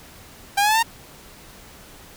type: exponential sweep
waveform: sawtooth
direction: up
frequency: 789 to 932.3 Hz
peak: -12 dBFS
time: 0.57-0.83 s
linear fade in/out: 10 ms
effects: pink hiss -45 dBFS RMS until 2.16 s